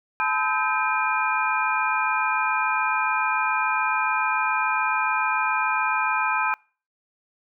sine tone cluster, 867 / 1014 / 1287 / 1571 / 2419 Hz, A5 / B5 / E6 / G6 / D#7, -26 / +45 / -42 / +3 / -49 cents, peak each -27 dBFS, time 0.2-6.54 s, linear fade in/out 0 ms, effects noise-tail reverb RT60 0.4 s tail -26 dB re dry

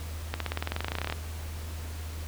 accelerating click train, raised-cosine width 0.3 ms, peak -14 dBFS, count 20, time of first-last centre 0.34-1.125 s, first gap 63 ms, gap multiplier 0.95, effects added 79 Hz sine -35 dBFS peak until 2.27 s + pink hiss -45 dBFS RMS until 2.27 s

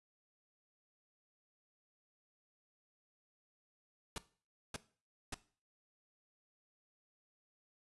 pink noise bursts, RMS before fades -41 dBFS, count 3, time 4.16-5.343 s, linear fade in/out 2 ms, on 21 ms, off 560 ms, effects noise-tail reverb RT60 0.4 s tail -17 dB re dry + resampled to 24000 Hz

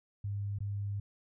sine tone with dropouts, 101.1 Hz, G#2, 46 cents flat, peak -33 dBFS, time 0.24-1 s, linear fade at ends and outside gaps 5 ms, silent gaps 0.587-0.604 s, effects none

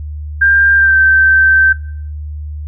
sine tone with pitch glide, 1593 to 1553.9 Hz, G6 to G6, +27 to -16 cents, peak -6 dBFS, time 0.41-1.73 s, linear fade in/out 10 ms, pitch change -43 cents, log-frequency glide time 0.75-0.97 s, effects noise-tail reverb RT60 0.6 s tail -20 dB re dry + added 75 Hz sine -21 dBFS peak until 2.67 s

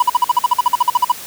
triangle tone bursts, 980 Hz, B5, 14 cents flat, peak -6 dBFS, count 16, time 0-1.12 s, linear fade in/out 5 ms, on 25 ms, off 48 ms, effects white hiss -32 dBFS RMS until 1.26 s + high-pass 60 Hz 12 dB/octave

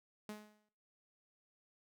sawtooth tone with exponential decay, 211.4 Hz, G#3, 31 cents sharp, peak -38 dBFS, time 0.29-0.69 s, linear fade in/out 2 ms, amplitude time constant 85 ms, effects noise-tail reverb RT60 0.5 s tail -17 dB re dry

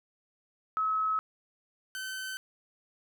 sine / sawtooth tone pair in turn, 1287 / 1530.5 Hz, E6 / G6, -42 / -42 cents, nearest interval minor third, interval 300 cents, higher second, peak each -26 / -32 dBFS, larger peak first, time 0.77-1.19 / 1.95-2.37 s, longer neither, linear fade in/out 0 ms, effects none

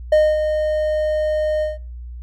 triangle tone with ADSR envelope, 614 Hz, D#5, 23 cents flat, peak -7 dBFS, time 0.12-1.78 s, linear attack 6 ms, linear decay 240 ms, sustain -8 dB, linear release 160 ms, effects noise-tail reverb RT60 0.4 s tail -25 dB re dry + added 60 Hz sine -30 dBFS peak until 2.22 s

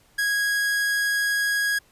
45% pulse tone, 1652 Hz, G#6, 10 cents flat, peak -21 dBFS, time 0.18-1.79 s, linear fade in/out 10 ms, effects pink hiss -59 dBFS RMS until 1.91 s + resampled to 32000 Hz

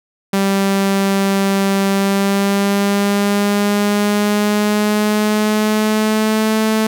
sawtooth tone with pitch glide, 196 to 218.7 Hz, G3 to A3, 0 to -10 cents, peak -9 dBFS, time 0.33-6.87 s, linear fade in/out 5 ms, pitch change +190 cents, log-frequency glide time 1.88-6.59 s, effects none

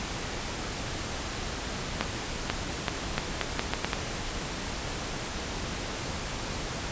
accelerating click train, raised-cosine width 0.3 ms, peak -9 dBFS, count 9, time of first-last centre 2.01-3.932 s, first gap 490 ms, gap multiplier 0.78, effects pink hiss -34 dBFS RMS until 6.91 s + resampled to 16000 Hz

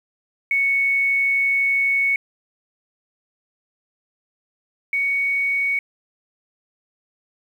sine tone pair in turn, 2217 / 2232 Hz, C#7 / C#7, 0 / +11 cents, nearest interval unison, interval 11 cents, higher second, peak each -16 / -18 dBFS, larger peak first, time 0.51-2.16 / 4.93-5.79 s, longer first, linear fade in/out 2 ms, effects 8-bit

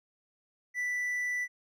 triangle tone, 1975.5 Hz, B6, in tune, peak -28 dBFS, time 0.74-1.48 s, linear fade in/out 50 ms, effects none

